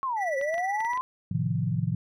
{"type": "linear two-way sweep", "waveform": "sine", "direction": "down then up", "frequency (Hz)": [1108.7, 523.3, 1043], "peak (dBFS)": -26, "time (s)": [0.03, 1.01], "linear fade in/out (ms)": 0, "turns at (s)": 0.37}
{"type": "tone with tremolo", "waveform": "triangle", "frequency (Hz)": 1963, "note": "B6", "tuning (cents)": -11, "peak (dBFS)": -27, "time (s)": [0.16, 0.99], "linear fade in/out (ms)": 50, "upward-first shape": "triangle", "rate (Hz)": 19, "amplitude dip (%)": 75}
{"type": "clicks", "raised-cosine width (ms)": 0.3, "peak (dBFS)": -27, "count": 7, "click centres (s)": [0.413, 0.542, 0.581, 0.805, 0.849, 0.934, 0.975]}
{"type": "chord", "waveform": "sine", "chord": "F dominant seventh", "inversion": "first", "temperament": "equal", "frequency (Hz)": [110, 130.81, 155.56, 174.61], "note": ["A2", "C3", "Eb3", "F3"], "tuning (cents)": [0, 0, 0, 0], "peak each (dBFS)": -30, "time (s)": [1.31, 1.95], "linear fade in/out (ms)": 5}
{"effects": []}